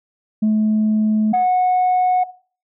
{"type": "tone pair in turn", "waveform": "sine", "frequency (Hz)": [215.4, 732.7], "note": ["A3", "F#5"], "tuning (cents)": [-37, -17], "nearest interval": "octave + major sixth", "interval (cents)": 2120, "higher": "second", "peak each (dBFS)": -11, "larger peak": "neither", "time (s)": [[0.42, 1.33], [1.33, 2.24]], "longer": "neither", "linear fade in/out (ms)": 10, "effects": ["noise-tail reverb RT60 0.4 s tail -17 dB re dry", "tanh soft clip ceiling -11 dBFS"]}